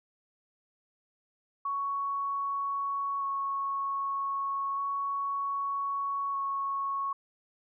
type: tone with vibrato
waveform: sine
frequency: 1108.7 Hz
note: C#6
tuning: in tune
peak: -29 dBFS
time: 1.65-7.13 s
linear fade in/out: 5 ms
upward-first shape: square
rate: 0.32 Hz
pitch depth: 8 cents each way
effects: none